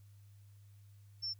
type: tone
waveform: sine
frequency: 5390 Hz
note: E8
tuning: 38 cents sharp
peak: -36 dBFS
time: 1.22-1.34 s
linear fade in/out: 20 ms
effects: added 101 Hz sine -56 dBFS peak until 1.39 s + white hiss -74 dBFS RMS until 1.39 s